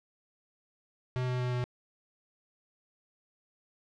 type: tone with pitch steps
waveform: square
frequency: 126.6 / 125.65 / 124.71 / 123.78 Hz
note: B2 / B2 / B2 / B2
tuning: +43 / +30 / +17 / +4 cents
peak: -30 dBFS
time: 1.16-1.64 s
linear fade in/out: 0 ms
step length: 120 ms
effects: low-pass 4000 Hz 12 dB/octave